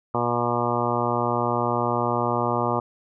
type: harmonic tone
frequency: 120 Hz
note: B2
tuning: 49 cents flat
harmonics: 1 / 2 / 3 / 4 / 5 / 6 / 7 / 8 / 9 / 10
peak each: -30 / -30 / -30 / -30 / -30 / -30 / -30 / -30 / -30 / -30 dBFS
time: 0.14-2.8 s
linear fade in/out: 5 ms
effects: none